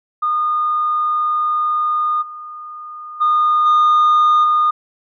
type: tone with level steps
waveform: sine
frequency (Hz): 1223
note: D#6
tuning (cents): -30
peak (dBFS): -14 / -29 / -10 / -7 / -10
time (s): 0.22-4.71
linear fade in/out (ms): 10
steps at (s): 2.21 / 3.2 / 3.65 / 4.43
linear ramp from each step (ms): 20
effects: tanh soft clip ceiling -8 dBFS